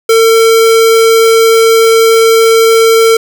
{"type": "tone", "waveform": "square", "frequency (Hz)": 451.7, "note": "A4", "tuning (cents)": 45, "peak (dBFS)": -4, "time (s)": [0.09, 3.17], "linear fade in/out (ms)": 5, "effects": []}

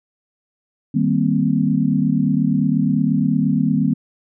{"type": "chord", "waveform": "sine", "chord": "C minor seventh", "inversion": "first", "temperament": "equal", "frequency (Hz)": [155.56, 196, 233.1, 261.6], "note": ["Eb3", "G3", "Bb3", "C4"], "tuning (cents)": [0, 0, 0, 0], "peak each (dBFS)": -20, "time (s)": [0.94, 3.94], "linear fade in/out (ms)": 10, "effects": []}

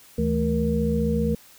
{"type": "tone cluster", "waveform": "sine", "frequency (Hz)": [74.4, 163.4, 218.3, 471.4], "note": ["D2", "E3", "A3", "A#4"], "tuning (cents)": [23, -15, -13, 19], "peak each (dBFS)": [-27, -26, -24, -26], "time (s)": [0.18, 1.35], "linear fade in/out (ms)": 5, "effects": ["white hiss -51 dBFS RMS until 1.58 s"]}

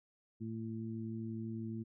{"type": "harmonic tone", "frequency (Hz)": 112.1, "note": "A2", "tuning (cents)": 33, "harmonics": [1, 2, 3], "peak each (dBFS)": [-43, -41, -47], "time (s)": [0.4, 1.84], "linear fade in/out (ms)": 20, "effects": []}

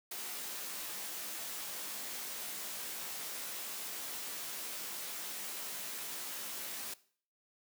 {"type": "noise with comb filter", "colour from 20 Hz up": "white", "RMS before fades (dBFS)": -42, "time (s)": [0.11, 6.94], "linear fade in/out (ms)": 5, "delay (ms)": 17, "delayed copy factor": -0.7, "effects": ["noise-tail reverb RT60 0.5 s tail -19 dB re dry", "high-pass 200 Hz 12 dB/octave"]}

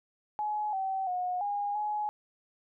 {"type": "tone with pitch steps", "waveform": "sine", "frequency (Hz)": [844, 768, 725, 816, 841], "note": ["G#5", "G5", "F#5", "G#5", "G#5"], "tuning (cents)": [28, -36, -35, -31, 22], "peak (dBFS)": -29, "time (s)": [0.39, 2.09], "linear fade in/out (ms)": 0, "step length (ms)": 340, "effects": []}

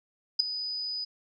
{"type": "tone with ADSR envelope", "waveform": "sine", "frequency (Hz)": 4978, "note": "D#8", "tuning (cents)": 0, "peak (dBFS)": -15, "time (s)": [0.39, 1.05], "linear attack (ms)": 12, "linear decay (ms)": 4, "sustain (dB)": -16, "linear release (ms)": 13, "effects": []}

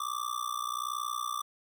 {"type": "tone with amplitude modulation", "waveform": "square", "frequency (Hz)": 1174.7, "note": "D6", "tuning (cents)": 0, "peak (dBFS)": -29, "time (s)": [0, 1.42], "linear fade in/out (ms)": 5, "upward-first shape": "sine", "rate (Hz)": 61.2, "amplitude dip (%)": 95, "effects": []}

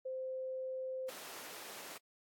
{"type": "tone", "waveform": "sine", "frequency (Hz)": 520, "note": "C5", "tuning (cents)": -11, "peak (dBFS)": -38, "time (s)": [0.05, 1.1], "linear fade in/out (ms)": 10}
{"type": "high-pass noise", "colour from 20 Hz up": "pink", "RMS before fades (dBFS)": -49, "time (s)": [1.08, 1.98], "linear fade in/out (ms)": 10, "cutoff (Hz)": 420, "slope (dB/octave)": 12}
{"effects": ["AAC 64 kbps"]}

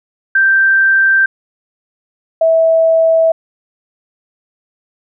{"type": "tone pair in turn", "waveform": "sine", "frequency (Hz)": [1568, 651.9], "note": ["G6", "E5"], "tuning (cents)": [0, -19], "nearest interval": "octave + minor third", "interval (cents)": 1519, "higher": "first", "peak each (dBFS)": -7, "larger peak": "neither", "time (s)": [[0.35, 1.26], [2.41, 3.32]], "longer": "neither", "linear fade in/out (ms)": 5, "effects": []}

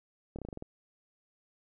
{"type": "slowing click train", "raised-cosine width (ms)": 2, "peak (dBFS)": -27, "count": 8, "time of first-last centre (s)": [0.36, 0.624], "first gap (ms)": 27, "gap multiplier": 1.11, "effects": []}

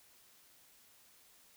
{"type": "silence", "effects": ["white hiss -64 dBFS RMS until 1.56 s"]}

